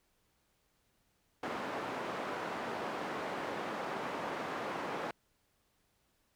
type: band-pass noise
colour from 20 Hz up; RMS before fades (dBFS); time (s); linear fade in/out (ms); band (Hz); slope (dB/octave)
white; -39; 1.43-5.11; 2; 210 to 1100; 12
effects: pink hiss -75 dBFS RMS until 6.35 s